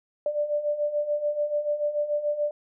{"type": "beating tone pair", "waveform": "sine", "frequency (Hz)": [586, 592.9], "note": ["D5", "D5"], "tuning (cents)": [-4, 16], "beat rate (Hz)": 6.9, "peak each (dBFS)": [-30, -25], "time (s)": [0.26, 2.51], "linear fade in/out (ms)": 2, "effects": []}